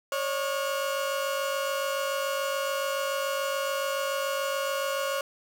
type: tone cluster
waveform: 30% pulse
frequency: 550 / 597 / 1431 Hz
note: C#5 / D5 / F6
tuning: -14 / +28 / +42 cents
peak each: -26 / -33 / -32 dBFS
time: 0.12-5.21 s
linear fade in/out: 2 ms
effects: none

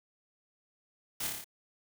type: noise with echo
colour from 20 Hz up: white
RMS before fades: -36 dBFS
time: 1.2-1.27 s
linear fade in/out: 5 ms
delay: 29 ms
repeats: 6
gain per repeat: -2 dB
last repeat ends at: 1.444 s
effects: none

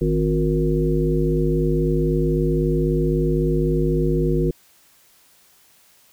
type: harmonic tone with a mistuned harmonic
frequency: 51.91 Hz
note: G#1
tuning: in tune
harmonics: 1 / 3 / 5 / 7 / 9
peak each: -23 / -21 / -26 / -22 / -26 dBFS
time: 0.01-4.51 s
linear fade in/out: 5 ms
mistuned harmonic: 7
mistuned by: -20 cents
effects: white hiss -55 dBFS RMS until 6.12 s

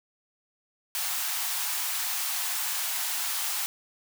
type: high-pass noise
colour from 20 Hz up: white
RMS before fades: -30 dBFS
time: 0.95-3.66 s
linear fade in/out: 0 ms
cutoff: 700 Hz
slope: 48 dB/octave
effects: none

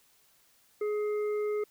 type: harmonic tone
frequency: 420 Hz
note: G#4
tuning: 19 cents sharp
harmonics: 1 / 3 / 5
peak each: -28 / -44 / -47 dBFS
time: 0.81-1.64 s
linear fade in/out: 5 ms
effects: white hiss -65 dBFS RMS until 1.7 s

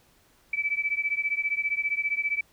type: beating tone pair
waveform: sine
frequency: 2300 / 2315 Hz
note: D7 / D7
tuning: -37 / -25 cents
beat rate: 15 Hz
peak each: -28 dBFS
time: 0.53-2.41 s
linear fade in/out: 5 ms
effects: pink hiss -62 dBFS RMS until 2.52 s

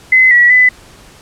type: tone with pitch steps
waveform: sine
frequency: 2039 / 1934 / 2003 Hz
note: C7 / B6 / B6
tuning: -45 / -37 / +24 cents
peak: -4 dBFS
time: 0.12-0.69 s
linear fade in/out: 5 ms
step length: 190 ms
effects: pink hiss -40 dBFS RMS until 1.21 s + low-pass 10000 Hz 12 dB/octave

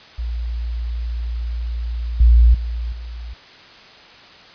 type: tone with level steps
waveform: sine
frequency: 58.27 Hz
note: A#1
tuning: in tune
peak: -21 / -7 / -21 / -28 dBFS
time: 0.18-3.34 s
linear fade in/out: 10 ms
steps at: 2.2 / 2.54 / 2.92 s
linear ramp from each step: 5 ms
effects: white hiss -43 dBFS RMS until 4.54 s + resampled to 11025 Hz

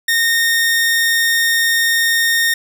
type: tone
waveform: sawtooth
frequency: 1841 Hz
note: A#6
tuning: 22 cents flat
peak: -9 dBFS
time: 0.08-2.54 s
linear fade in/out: 5 ms
effects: none

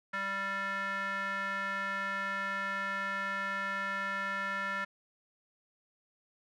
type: tone with band-pass filter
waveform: square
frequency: 196 Hz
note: G3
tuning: in tune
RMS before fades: -35 dBFS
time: 0.13-4.85 s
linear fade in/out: 10 ms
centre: 1600 Hz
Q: 4.9
effects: none

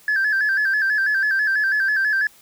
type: tone with vibrato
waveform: sine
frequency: 1639 Hz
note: G#6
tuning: 23 cents flat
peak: -15 dBFS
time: 0.08-2.27 s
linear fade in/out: 2 ms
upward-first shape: square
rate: 6.1 Hz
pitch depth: 74 cents each way
effects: tanh soft clip ceiling -14 dBFS + white hiss -51 dBFS RMS until 2.41 s

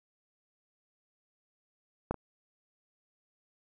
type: clicks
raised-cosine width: 1 ms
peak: -16 / -27 dBFS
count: 2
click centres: 2.11 / 2.143 s
effects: none

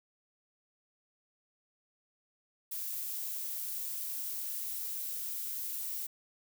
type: noise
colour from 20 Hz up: violet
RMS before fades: -38 dBFS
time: 2.71-6.07 s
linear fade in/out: 10 ms
effects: none

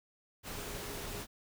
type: tone in noise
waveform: sine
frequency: 409.6 Hz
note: G#4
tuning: 24 cents flat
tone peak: -49 dBFS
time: 0.54-1.26 s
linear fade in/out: 50 ms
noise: pink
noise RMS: -42 dBFS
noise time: 0.43-1.27 s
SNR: -10 dB
effects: none

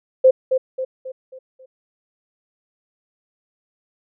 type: tone with echo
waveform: sine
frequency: 520 Hz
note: C5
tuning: 11 cents flat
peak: -7 dBFS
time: 0.24-0.31 s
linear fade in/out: 10 ms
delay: 270 ms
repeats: 5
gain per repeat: -7 dB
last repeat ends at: 1.66 s
effects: none

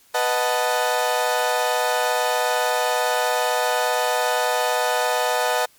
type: chord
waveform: 30% pulse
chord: B dominant seventh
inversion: none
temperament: equal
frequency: 493.9 / 622.3 / 740 / 880 Hz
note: B4 / D#5 / F#5 / A5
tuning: 0 / 0 / 0 / 0 cents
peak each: -22 dBFS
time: 0.14-5.66 s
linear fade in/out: 10 ms
effects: white hiss -55 dBFS RMS until 5.78 s + MP3 96 kbps

